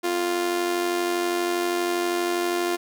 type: tone with amplitude modulation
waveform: sawtooth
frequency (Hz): 349.2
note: F4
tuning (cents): 0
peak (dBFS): -16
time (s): 0.03-2.77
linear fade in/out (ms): 20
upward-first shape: sine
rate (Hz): 92.5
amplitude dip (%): 55
effects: none